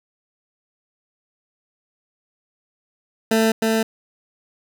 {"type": "tone with echo", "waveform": "20% pulse", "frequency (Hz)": 222.6, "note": "A3", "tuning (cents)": 20, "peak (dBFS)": -10, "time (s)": [3.31, 3.52], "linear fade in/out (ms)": 5, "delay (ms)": 310, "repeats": 1, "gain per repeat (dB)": -2, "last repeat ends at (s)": 3.83, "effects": []}